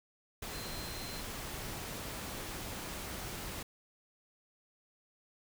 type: tone in noise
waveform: sine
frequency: 4124 Hz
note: C8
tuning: 26 cents flat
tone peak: -48 dBFS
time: 0.53-1.21 s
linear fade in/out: 5 ms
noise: pink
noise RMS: -42 dBFS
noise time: 0.42-3.63 s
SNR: -9 dB
effects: none